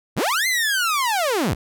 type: linear two-way sweep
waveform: sawtooth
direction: up then down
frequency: 43.65 to 2104 to 43.65 Hz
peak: -15 dBFS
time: 0.16-1.55 s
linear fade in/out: 20 ms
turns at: 0.47 s
effects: none